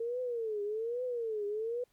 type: tone with vibrato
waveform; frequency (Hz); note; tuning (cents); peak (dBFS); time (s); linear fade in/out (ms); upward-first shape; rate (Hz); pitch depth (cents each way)
sine; 454; A#4; -46; -32; 0-1.84; 5; triangle; 1.2; 200
effects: pink hiss -73 dBFS RMS until 1.92 s + MP3 96 kbps